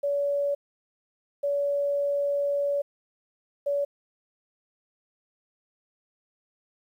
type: tone bursts at uneven times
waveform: sine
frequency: 569 Hz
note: C#5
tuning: 45 cents sharp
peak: -23 dBFS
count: 3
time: 0.03-0.55 / 1.43-2.82 / 3.66-3.85 s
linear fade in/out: 10 ms
effects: 10-bit